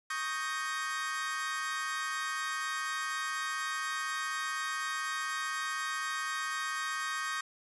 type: chord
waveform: 40% pulse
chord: Eb dominant seventh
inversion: third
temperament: equal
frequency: 1108.7 / 1244.5 / 1568 / 1864.7 Hz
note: Db6 / Eb6 / G6 / Bb6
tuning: 0 / 0 / 0 / 0 cents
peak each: -39 / -38 / -38 / -37 dBFS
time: 0.1-7.41 s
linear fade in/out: 5 ms
effects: resampled to 24000 Hz